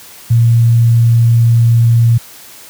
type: tone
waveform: sine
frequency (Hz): 116.54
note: A#2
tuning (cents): 0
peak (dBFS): -5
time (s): 0.3-2.18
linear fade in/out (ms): 10
effects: white hiss -36 dBFS RMS until 2.69 s + high-pass 60 Hz 12 dB/octave